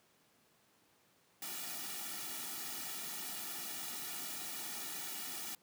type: noise with comb filter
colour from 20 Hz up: white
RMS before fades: -43 dBFS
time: 1.42-5.55 s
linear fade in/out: 2 ms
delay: 1.9 ms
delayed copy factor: -0.8
effects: pink hiss -70 dBFS RMS until 5.62 s + high-pass 150 Hz 12 dB/octave